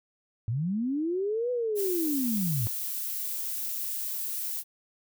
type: linear two-way sweep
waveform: sine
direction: up then down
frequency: 103.83 to 501 to 103.83 Hz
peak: -26 dBFS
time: 0.48-2.67 s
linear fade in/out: 0 ms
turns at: 1.51 s
type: noise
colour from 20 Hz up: violet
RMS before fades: -33 dBFS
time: 1.75-4.64 s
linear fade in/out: 50 ms
effects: none